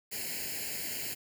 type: noise with comb filter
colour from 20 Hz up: white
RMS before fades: -37 dBFS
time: 0.11-1.15 s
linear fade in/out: 20 ms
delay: 0.42 ms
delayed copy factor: +0.95
effects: high-pass 80 Hz 12 dB/octave